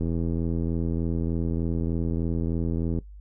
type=click train; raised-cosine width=3 ms; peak=-16 dBFS; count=249; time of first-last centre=0.01-2.987 s; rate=83.3 Hz; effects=noise-tail reverb RT60 0.1 s tail -17 dB re dry + added 50 Hz sine -41 dBFS peak until 3.2 s